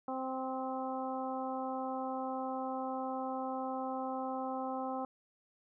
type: harmonic tone with a mistuned harmonic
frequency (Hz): 261.6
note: C4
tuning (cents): 0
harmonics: 1 / 2 / 3 / 4 / 5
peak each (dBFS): -40 / -41 / -39 / -44 / -47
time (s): 0.08-5.05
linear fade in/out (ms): 2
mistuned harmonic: 5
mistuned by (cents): -17
effects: none